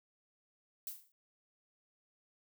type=noise with exponential decay; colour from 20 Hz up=violet; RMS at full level=-39 dBFS; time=0.87-1.12 s; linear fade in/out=1 ms; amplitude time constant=54 ms; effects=none

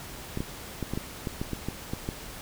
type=clicks; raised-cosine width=3 ms; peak=-17 dBFS; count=11; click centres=0.374 / 0.405 / 0.827 / 0.936 / 0.975 / 1.272 / 1.415 / 1.533 / 1.686 / 1.935 / 2.089 s; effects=pink hiss -42 dBFS RMS until 2.41 s

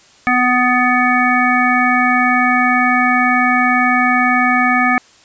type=harmonic tone; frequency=249 Hz; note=B3; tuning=14 cents sharp; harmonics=1 / 3 / 5 / 7 / 9; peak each=-17 / -17 / -17 / -17 / -17 dBFS; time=0.27-4.98 s; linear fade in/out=0 ms; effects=white hiss -47 dBFS RMS until 5.24 s + resampled to 16000 Hz

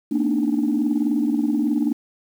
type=tone cluster; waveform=sine; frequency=227.7 / 248.7 / 292.4 / 311.1 Hz; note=A#3 / B3 / D4 / D#4; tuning=-40 / +12 / -7 / 0 cents; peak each=-22 / -26 / -20 / -26 dBFS; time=0.11-1.93 s; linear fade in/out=10 ms; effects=tanh soft clip ceiling -11 dBFS + 8-bit

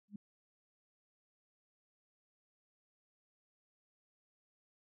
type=tone with exponential growth; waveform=sine; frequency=204.5 Hz; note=G#3; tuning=26 cents flat; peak=-39 dBFS; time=0.08-0.16 s; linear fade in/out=5 ms; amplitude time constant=16 ms; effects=none

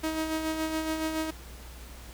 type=tone with tremolo; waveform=sawtooth; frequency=316.8 Hz; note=D#4; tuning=31 cents sharp; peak=-23 dBFS; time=0.03-1.31 s; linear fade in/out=10 ms; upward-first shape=sine; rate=7.1 Hz; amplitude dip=45%; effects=added 60 Hz sine -44 dBFS peak until 2.13 s + pink hiss -49 dBFS RMS until 2.13 s

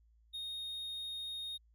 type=tone; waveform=triangle; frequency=3713 Hz; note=A#7; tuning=8 cents flat; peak=-38 dBFS; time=0.33-1.58 s; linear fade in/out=20 ms; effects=added 56 Hz sine -64 dBFS peak until 1.74 s

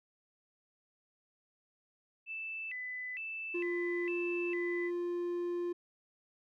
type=tone with vibrato; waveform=sine; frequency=2300 Hz; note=D7; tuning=37 cents flat; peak=-38 dBFS; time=2.26-4.91 s; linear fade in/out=50 ms; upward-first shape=square; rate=1.1 Hz; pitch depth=240 cents each way
type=tone; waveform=triangle; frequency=349.7 Hz; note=F4; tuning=2 cents sharp; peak=-31 dBFS; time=3.54-5.73 s; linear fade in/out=10 ms
effects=none

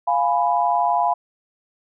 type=chord; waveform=sine; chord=F diminished; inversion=none; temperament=equal with one note detuned; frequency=698.5 / 830.6 / 990.6 Hz; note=F5 / Ab5 / Cb6; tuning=0 / 0 / +5 cents; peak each=-20 / -21 / -21 dBFS; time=0.07-1.14 s; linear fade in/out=10 ms; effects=none

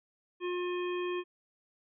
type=harmonic tone; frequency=356.9 Hz; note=F4; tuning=38 cents sharp; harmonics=1 / 3 / 5 / 7 / 9; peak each=-32 / -41 / -47 / -44 / -48 dBFS; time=0.4-1.24 s; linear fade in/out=50 ms; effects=none

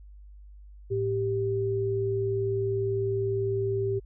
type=tone pair together; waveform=sine; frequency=110 / 392 Hz; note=A2 / G4; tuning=0 / 0 cents; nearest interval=octave + minor seventh; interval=2200 cents; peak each=-30 / -26 dBFS; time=0.9-4 s; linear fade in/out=20 ms; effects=added 50 Hz sine -45 dBFS peak until 4.05 s

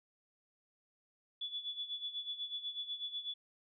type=tone with tremolo; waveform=sine; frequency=3435 Hz; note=A7; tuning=42 cents flat; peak=-36 dBFS; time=1.41-3.34 s; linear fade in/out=5 ms; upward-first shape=sine; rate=8.1 Hz; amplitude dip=75%; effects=none

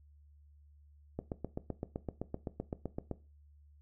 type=click train; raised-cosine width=2 ms; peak=-23 dBFS; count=16; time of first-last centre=1.19-3.113 s; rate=7.8 Hz; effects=noise-tail reverb RT60 0.3 s tail -17 dB re dry + added 73 Hz sine -58 dBFS peak until 3.81 s

